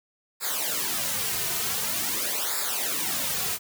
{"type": "noise with flanger", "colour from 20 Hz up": "white", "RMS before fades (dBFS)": -28, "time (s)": [0.4, 3.59], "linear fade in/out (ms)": 50, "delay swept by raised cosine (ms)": [0.33, 3.63], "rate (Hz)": 0.46, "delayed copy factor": -0.85, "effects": []}